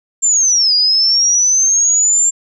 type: linear two-way sweep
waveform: sine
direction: down then up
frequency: 7380 to 4834 to 7380 Hz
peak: -9 dBFS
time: 0.22-2.31 s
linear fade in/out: 20 ms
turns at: 0.74 s
effects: none